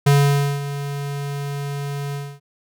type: tone with ADSR envelope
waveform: square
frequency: 141.9 Hz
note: C#3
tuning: 41 cents sharp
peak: -11 dBFS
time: 0.06-2.4 s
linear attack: 10 ms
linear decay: 530 ms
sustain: -14 dB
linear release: 260 ms
effects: none